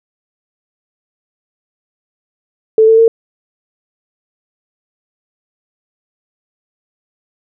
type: tone with pitch steps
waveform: sine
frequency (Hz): 440 / 447.2 / 454.5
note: A4 / A4 / A#4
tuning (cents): 0 / +28 / -44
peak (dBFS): -4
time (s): 2.78-3.08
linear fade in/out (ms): 2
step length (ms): 100
effects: none